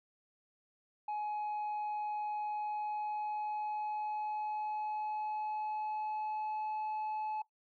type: tone with pitch glide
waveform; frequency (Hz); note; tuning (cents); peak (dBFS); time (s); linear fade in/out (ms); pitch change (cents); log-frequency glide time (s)
sine; 842 to 859.2; G#5 to A5; +24 to -41; -32; 1.08-7.42; 5; +35; 2.43-6.82
effects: noise-tail reverb RT60 0.1 s tail -18 dB re dry + tanh soft clip ceiling -34 dBFS